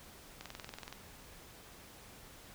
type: click train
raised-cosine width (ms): 0.2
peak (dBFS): -27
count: 12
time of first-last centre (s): 0.41-0.926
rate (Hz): 21.3
effects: pink hiss -55 dBFS RMS until 2.54 s